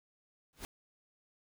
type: noise with exponential growth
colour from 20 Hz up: pink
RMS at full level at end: -39 dBFS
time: 0.53-0.65 s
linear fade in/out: 0 ms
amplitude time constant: 26 ms
effects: none